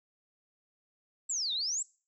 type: exponential two-way sweep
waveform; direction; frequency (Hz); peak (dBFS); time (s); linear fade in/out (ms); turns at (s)
sine; down then up; 7890 to 3572 to 7890; -30; 1.29-1.83; 10; 1.53
effects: noise-tail reverb RT60 0.4 s tail -24 dB re dry